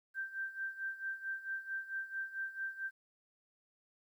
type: tone with tremolo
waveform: sine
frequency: 1568 Hz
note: G6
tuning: in tune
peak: -35 dBFS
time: 0.14-2.91 s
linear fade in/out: 50 ms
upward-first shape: sine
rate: 4.5 Hz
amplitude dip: 80%
effects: 12-bit